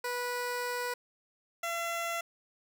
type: tone pair in turn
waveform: 15% pulse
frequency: 490.1 / 677.9 Hz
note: B4 / E5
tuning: -13 / +48 cents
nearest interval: tritone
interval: 561 cents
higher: second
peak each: -26 / -26 dBFS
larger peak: neither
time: 0.04-0.94 / 1.63-2.21 s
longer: first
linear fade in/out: 5 ms
effects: none